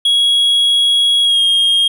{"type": "tone with pitch glide", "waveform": "triangle", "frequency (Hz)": [3322, 3242], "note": ["G#7", "G#7"], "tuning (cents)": [0, -42], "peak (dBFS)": -8, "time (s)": [0.05, 1.88], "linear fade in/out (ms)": 5, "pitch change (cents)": -42, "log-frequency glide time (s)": [1.22, 1.41], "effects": []}